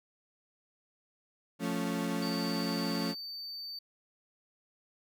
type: chord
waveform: 35% pulse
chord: F augmented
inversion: none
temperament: equal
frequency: 174.61 / 220 / 277.2 Hz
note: F3 / A3 / C#4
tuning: 0 / 0 / 0 cents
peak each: -34 dBFS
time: 1.59-3.15 s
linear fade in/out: 50 ms
type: tone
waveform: triangle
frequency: 4580 Hz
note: D8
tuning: 44 cents flat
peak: -38 dBFS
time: 2.22-3.79 s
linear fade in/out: 5 ms
effects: none